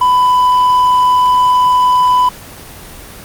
triangle tone, 998 Hz, B5, 18 cents sharp, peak -5 dBFS, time 0.01-2.29 s, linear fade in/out 5 ms, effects pink hiss -32 dBFS RMS until 3.24 s + Opus 24 kbps

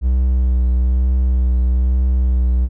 triangle tone with vibrato, 62.7 Hz, B1, 27 cents sharp, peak -10 dBFS, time 0.01-2.69 s, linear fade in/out 50 ms, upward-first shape triangle, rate 1.1 Hz, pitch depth 29 cents each way, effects none

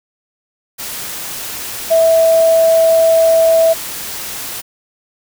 sine tone in noise, 655 Hz, E5, 11 cents flat, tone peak -7 dBFS, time 1.9-3.74 s, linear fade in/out 20 ms, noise white, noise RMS -25 dBFS, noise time 0.78-4.62 s, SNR +15 dB, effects none

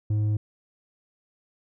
square tone with low-pass filter, 105.9 Hz, G#2, 34 cents sharp, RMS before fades -24 dBFS, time 0.1-0.37 s, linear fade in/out 5 ms, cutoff 210 Hz, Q 0.84, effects none

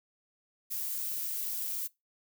violet noise, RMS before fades -35 dBFS, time 0.7-1.88 s, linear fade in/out 20 ms, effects noise-tail reverb RT60 0.2 s tail -22 dB re dry

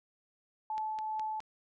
sine tone with tremolo, 867 Hz, A5, 26 cents flat, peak -32 dBFS, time 0.7-1.4 s, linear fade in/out 2 ms, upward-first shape triangle, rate 2.5 Hz, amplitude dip 25%
click train, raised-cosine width 0.2 ms, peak -29 dBFS, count 4, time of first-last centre 0.78-1.404 s, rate 4.81 Hz
effects none

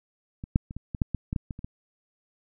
clicks, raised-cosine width 5 ms, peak -23 / -7 / -25 / -22 / -19 / -10 / -15 / -16 / -14 / -21 / -27 / -22 dBFS, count 12, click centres 0.439 / 0.559 / 0.709 / 0.766 / 0.948 / 1.018 / 1.147 / 1.329 / 1.362 / 1.508 / 1.591 / 1.645 s, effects none

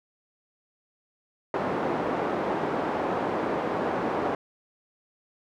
pink band-pass noise, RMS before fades -28 dBFS, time 1.54-4.35 s, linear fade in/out 2 ms, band 300 to 970 Hz, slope 12 dB/octave, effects none

